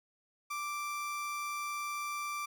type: tone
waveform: 30% pulse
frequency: 1174.7 Hz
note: D6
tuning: in tune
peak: -33 dBFS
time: 0.5-2.46 s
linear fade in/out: 10 ms
effects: none